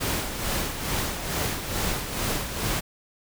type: noise with tremolo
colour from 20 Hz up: pink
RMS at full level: -26 dBFS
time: 0-2.81 s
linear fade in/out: 20 ms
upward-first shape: sine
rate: 2.3 Hz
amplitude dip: 55%
effects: none